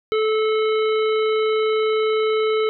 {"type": "harmonic tone", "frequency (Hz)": 435.1, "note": "A4", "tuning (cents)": -19, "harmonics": [1, 3, 5, 7, 9], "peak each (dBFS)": [-17, -27, -31, -34, -36], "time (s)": [0.12, 2.69], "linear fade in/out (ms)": 0, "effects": []}